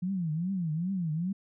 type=tone with vibrato; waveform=sine; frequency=172.8 Hz; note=F3; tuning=18 cents flat; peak=-28 dBFS; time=0.02-1.33 s; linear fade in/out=10 ms; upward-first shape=triangle; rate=2.5 Hz; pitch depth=250 cents each way; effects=none